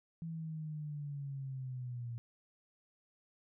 sine linear sweep, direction down, 165.8 to 116.54 Hz, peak -39 dBFS, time 0.22-2.18 s, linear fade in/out 0 ms, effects none

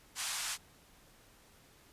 white band-pass noise, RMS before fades -38 dBFS, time 0.15-0.58 s, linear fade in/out 50 ms, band 840 to 9500 Hz, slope 24 dB/octave, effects pink hiss -62 dBFS RMS until 1.92 s + resampled to 32000 Hz

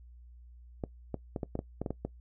clicks, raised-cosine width 2 ms, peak -20 dBFS, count 10, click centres 0.838 / 1.143 / 1.362 / 1.432 / 1.554 / 1.591 / 1.816 / 1.862 / 1.906 / 2.05 s, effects noise-tail reverb RT60 0.1 s tail -20 dB re dry + added 60 Hz sine -50 dBFS peak until 2.2 s

